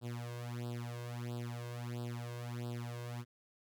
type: tone with flanger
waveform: sawtooth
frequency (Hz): 120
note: B2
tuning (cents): -49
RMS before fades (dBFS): -42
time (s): 0.01-3.25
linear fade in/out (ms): 50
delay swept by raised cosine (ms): 0.23 to 1.93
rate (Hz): 1.5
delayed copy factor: +0.95
effects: none